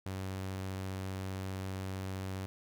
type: tone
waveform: sawtooth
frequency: 95.1 Hz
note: F#2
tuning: 48 cents sharp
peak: -33 dBFS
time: 0.06-2.46 s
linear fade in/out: 0 ms
effects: none